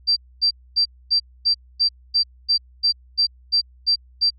sine tone bursts, 4699 Hz, D8, in tune, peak -14 dBFS, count 13, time 0.07-4.305 s, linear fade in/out 20 ms, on 95 ms, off 250 ms, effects added 62 Hz sine -47 dBFS peak until 4.38 s

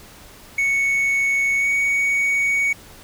triangle tone with pitch glide, 2217 to 2238 Hz, C#7 to C#7, 0 to +16 cents, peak -15 dBFS, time 0.58-2.73 s, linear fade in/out 5 ms, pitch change +16 cents, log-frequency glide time 1.57-1.68 s, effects pink hiss -44 dBFS RMS until 3.03 s

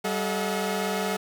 sawtooth tone cluster, 193.8 / 431.7 / 638 / 722 Hz, G3 / A4 / D#5 / F#5, -20 / -33 / +43 / -43 cents, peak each -26 / -26 / -30 / -29 dBFS, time 0.04-1.17 s, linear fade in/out 10 ms, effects none

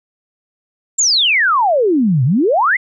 sine exponential two-way sweep, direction down then up, 7560 to 118.9 to 2175 Hz, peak -10 dBFS, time 0.98-2.77 s, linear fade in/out 10 ms, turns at 2.24 s, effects none

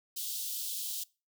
white high-pass noise, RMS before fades -37 dBFS, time 0.16-1.04 s, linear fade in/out 10 ms, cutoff 3100 Hz, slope 48 dB/octave, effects noise-tail reverb RT60 0.3 s tail -23 dB re dry

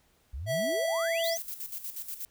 sine exponential sweep, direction up, 57.3 to 6645 Hz, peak -34 dBFS, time 0.33-1.38 s, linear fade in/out 10 ms
square tone with pitch glide, 654 to 664.3 Hz, E5 to E5, -14 to +13 cents, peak -28 dBFS, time 0.46-1.38 s, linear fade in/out 50 ms, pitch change +27 cents, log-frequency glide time 0.66-1.14 s
violet noise with tremolo, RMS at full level -37 dBFS, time 1.24-2.25 s, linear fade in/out 0 ms, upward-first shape square, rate 8.3 Hz, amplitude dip 65%
effects pink hiss -67 dBFS RMS until 2.3 s

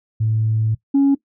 sine tone pair in turn, 110.1 / 277.4 Hz, A2 / C#4, +2 / +1 cents, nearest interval octave + major third, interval 1599 cents, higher second, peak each -15 / -9 dBFS, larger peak second, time 0.2-0.75 / 0.94-1.15 s, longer first, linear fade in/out 10 ms, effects noise-tail reverb RT60 0.1 s tail -19 dB re dry + tanh soft clip ceiling -9 dBFS

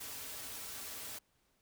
white noise with comb filter, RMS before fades -45 dBFS, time 0-1.19 s, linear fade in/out 10 ms, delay 5.6 ms, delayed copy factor -0.55, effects pink hiss -75 dBFS RMS until 1.61 s

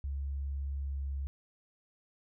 sine tone with pitch glide, 69.4 to 68.88 Hz, C#2 to C#2, +3 to -10 cents, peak -33 dBFS, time 0.04-1.27 s, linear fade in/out 0 ms, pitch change -13 cents, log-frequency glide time 0.82-1.01 s, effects none

